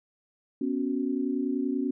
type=chord; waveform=sine; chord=B suspended second; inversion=none; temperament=equal; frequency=246.9 / 277.2 / 370 Hz; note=B3 / C#4 / F#4; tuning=0 / 0 / 0 cents; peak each=-30 / -28 / -34 dBFS; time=0.61-1.91 s; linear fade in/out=5 ms; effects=none